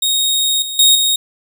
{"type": "tone with level steps", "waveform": "sawtooth", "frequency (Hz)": 3739, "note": "A#7", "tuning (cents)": 4, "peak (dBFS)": [-10, -19, -4, -9], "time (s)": [0.02, 1.16], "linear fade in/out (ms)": 5, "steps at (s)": [0.62, 0.79, 0.95], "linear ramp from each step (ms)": 2, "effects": []}